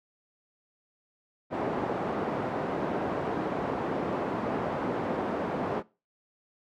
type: band-pass noise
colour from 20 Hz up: pink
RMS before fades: -31 dBFS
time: 1.5-5.83 s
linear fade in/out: 50 ms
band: 230 to 920 Hz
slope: 12 dB/octave
effects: noise-tail reverb RT60 0.3 s tail -21 dB re dry